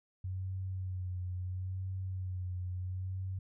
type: tone with vibrato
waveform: sine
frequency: 92.5 Hz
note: F#2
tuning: in tune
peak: -35 dBFS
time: 0.24-3.39 s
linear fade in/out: 5 ms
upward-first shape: sine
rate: 0.74 Hz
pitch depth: 35 cents each way
effects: none